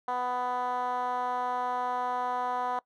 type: tone with band-pass filter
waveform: 10% pulse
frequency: 248.6 Hz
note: B3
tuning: 12 cents sharp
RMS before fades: -31 dBFS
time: 0.08-2.79 s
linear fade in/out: 2 ms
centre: 860 Hz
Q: 2.8
effects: noise-tail reverb RT60 0.1 s tail -21 dB re dry